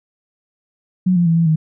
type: tone with pitch steps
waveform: sine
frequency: 183.5 / 173.7 / 165.2 / 166.8 / 157.6 Hz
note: F#3 / F3 / E3 / E3 / D#3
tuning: -14 / -9 / +4 / +21 / +23 cents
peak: -11 dBFS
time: 1.06-1.56 s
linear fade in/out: 10 ms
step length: 100 ms
effects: none